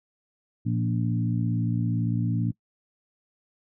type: harmonic tone with a mistuned harmonic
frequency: 57.7 Hz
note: A#1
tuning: 17 cents flat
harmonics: 2 / 3 / 4 / 5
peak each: -25 / -29 / -31 / -33 dBFS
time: 0.65-2.52 s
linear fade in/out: 20 ms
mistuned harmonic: 4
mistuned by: +20 cents
effects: noise-tail reverb RT60 0.1 s tail -24 dB re dry